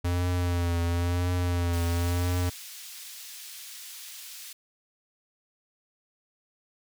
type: tone with vibrato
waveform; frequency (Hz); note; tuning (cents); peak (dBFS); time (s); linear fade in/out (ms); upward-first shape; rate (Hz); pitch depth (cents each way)
square; 87.31; F2; 0; -25; 0.04-2.5; 10; triangle; 0.97; 46
type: high-pass noise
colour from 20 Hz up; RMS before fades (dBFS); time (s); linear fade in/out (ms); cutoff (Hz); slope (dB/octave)
pink; -43; 1.73-4.53; 5; 3300; 12
effects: none